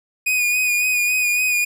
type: tone with vibrato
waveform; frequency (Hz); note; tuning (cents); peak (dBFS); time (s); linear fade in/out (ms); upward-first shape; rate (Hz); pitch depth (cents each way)
45% pulse; 2471; D#7; -13; -16; 0.26-1.65; 10; sine; 3.6; 29
effects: none